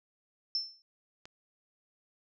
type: tone with exponential decay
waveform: sine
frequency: 5330 Hz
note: E8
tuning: 18 cents sharp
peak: -26 dBFS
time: 0.55-0.82 s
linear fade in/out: 1 ms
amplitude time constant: 57 ms
type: click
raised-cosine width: 0.2 ms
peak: -30 dBFS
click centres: 1.255 s
effects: none